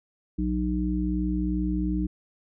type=harmonic tone; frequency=61.4 Hz; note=B1; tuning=9 cents flat; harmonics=1 / 3 / 5; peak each=-28 / -28 / -28 dBFS; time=0.38-2.07 s; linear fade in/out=10 ms; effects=none